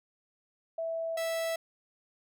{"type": "tone pair in turn", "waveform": ["sine", "45% pulse"], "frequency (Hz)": [657, 657], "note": ["E5", "E5"], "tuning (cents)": [-6, -6], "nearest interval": "unison", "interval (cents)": 0, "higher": "neither", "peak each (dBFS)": [-31, -30], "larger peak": "second", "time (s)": [[0.78, 1.17], [1.17, 1.56]], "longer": "neither", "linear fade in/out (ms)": 5, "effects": []}